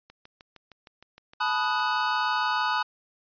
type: click train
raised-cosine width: 0.2 ms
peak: -30 dBFS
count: 12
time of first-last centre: 0.1-1.798 s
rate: 6.48 Hz
type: chord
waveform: square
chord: B dominant seventh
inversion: third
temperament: equal with one note detuned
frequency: 861.4 / 987.8 / 1244.5 / 1480 Hz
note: A5 / B5 / D#6 / F#6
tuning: -37 / 0 / 0 / 0 cents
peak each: -30 dBFS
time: 1.4-2.83 s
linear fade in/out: 10 ms
effects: resampled to 11025 Hz